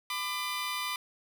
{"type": "tone pair together", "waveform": "15% pulse", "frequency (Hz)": [1004, 1192.8], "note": ["B5", "D6"], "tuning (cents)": [28, 27], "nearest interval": "minor third", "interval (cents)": 299, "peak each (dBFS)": [-29, -28], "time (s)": [0.1, 0.96], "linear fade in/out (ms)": 2, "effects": []}